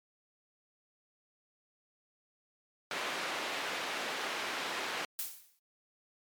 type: band-pass noise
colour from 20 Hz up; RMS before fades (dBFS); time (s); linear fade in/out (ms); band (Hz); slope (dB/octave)
white; -37; 2.91-5.05; 2; 310 to 2700; 12
type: noise with exponential decay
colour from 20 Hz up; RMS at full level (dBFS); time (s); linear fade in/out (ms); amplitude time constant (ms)
blue; -34; 5.19-5.59; 0; 85
effects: MP3 96 kbps